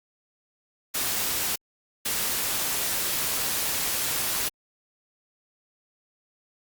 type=noise bursts at uneven times; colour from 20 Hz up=white; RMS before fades=-27 dBFS; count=2; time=0.94-1.56 / 2.05-4.49 s; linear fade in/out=10 ms; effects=Opus 48 kbps